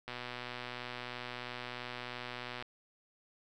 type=click train; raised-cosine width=0.3 ms; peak=-25 dBFS; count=314; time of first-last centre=0.08-2.625 s; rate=123 Hz; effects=none